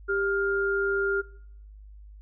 sine tone pair together, 395.2 / 1407.3 Hz, G4 / F6, +14 / +13 cents, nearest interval octave + minor seventh, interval 2199 cents, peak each -26 dBFS, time 0.08-1.22 s, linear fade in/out 20 ms, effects noise-tail reverb RT60 0.7 s tail -23 dB re dry + added 51 Hz sine -44 dBFS peak until 2.21 s

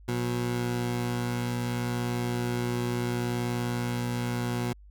20% pulse tone pair together, 120.7 / 180.85 Hz, B2 / F#3, -39 / -39 cents, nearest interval perfect fifth, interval 700 cents, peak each -23 / -33 dBFS, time 0.08-4.73 s, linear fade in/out 5 ms, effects added 50 Hz sine -48 dBFS peak until 4.9 s

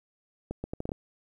accelerating click train, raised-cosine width 2 ms, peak -20 dBFS, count 7, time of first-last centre 0.51-0.919 s, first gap 130 ms, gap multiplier 0.73, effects 10-bit

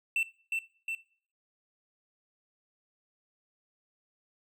triangle tone with echo, 2679 Hz, E7, 27 cents sharp, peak -24 dBFS, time 0.16-0.23 s, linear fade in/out 2 ms, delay 360 ms, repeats 2, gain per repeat -3 dB, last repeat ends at 0.95 s, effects noise-tail reverb RT60 0.5 s tail -21 dB re dry

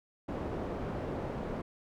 white low-pass noise, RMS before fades -37 dBFS, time 0.28-1.62 s, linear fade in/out 10 ms, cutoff 520 Hz, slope 12 dB/octave, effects none

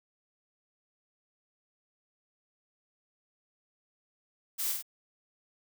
blue noise with echo, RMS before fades -33 dBFS, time 4.58-4.73 s, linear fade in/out 20 ms, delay 48 ms, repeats 2, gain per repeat -3 dB, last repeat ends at 4.826 s, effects none

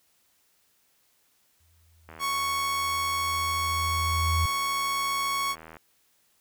sine tone with exponential growth, 82.41 Hz, E2, in tune, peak -22 dBFS, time 1.6-4.46 s, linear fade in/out 5 ms, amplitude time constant 620 ms
click train, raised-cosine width 0.5 ms, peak -29 dBFS, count 296, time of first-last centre 2.09-5.768 s, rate 80.2 Hz
sawtooth tone, 1108.7 Hz, C#6, in tune, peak -22 dBFS, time 2.19-5.56 s, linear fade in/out 50 ms
effects white hiss -67 dBFS RMS until 6.4 s

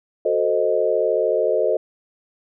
sine chord, F# diminished seventh, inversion none, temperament equal with one note detuned, 370 / 443.8 / 523.3 / 622.3 Hz, F#4 / A4 / C5 / Eb5, 0 / +15 / 0 / 0 cents, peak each -25 / -21 / -22 / -21 dBFS, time 0.25-1.77 s, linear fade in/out 5 ms, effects none

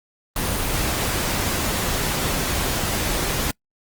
pink noise, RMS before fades -23 dBFS, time 0.36-3.51 s, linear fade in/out 2 ms, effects noise-tail reverb RT60 0.1 s tail -26 dB re dry + Opus 24 kbps

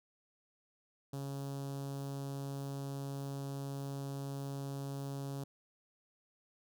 sawtooth tone with notch filter, 138.59 Hz, C#3, in tune, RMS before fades -41 dBFS, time 1.13-5.44 s, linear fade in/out 5 ms, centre 2100 Hz, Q 0.58, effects none

